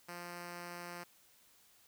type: tone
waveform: 5% pulse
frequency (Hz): 174.61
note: F3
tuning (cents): 0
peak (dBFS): -33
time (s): 0.08-1.04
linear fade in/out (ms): 10
effects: white hiss -66 dBFS RMS until 1.87 s